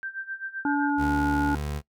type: tone with tremolo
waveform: sine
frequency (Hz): 1568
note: G6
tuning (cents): 0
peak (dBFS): -29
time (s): 0.03-0.9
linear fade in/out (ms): 0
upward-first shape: sine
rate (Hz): 7.7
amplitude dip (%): 85
type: harmonic tone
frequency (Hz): 287.6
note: D4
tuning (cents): -36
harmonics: 1 / 3 / 5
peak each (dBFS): -23 / -28 / -30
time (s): 0.65-1.55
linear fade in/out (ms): 2
type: tone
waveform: 25% pulse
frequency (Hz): 73.42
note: D2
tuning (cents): 0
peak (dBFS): -25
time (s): 0.97-1.82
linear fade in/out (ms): 50
effects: noise-tail reverb RT60 0.1 s tail -21 dB re dry